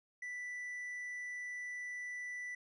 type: tone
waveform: triangle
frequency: 1975.5 Hz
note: B6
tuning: in tune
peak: -39 dBFS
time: 0.22-2.55 s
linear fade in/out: 5 ms
effects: resampled to 24000 Hz